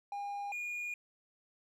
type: tone pair in turn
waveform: triangle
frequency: 809 / 2435 Hz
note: G#5 / D#7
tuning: -46 / -38 cents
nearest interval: octave + perfect fifth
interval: 1908 cents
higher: second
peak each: -35 / -35 dBFS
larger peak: neither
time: 0.12-0.52 / 0.52-0.94 s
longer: second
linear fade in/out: 2 ms
effects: none